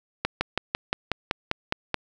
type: slowing click train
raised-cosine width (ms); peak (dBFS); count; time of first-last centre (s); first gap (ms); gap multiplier
0.3; -7; 10; 0.25-1.943; 160; 1.04
effects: none